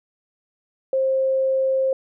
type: tone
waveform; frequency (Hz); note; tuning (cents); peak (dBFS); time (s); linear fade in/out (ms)
sine; 530; C5; +22; -17; 0.93-1.93; 2
effects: none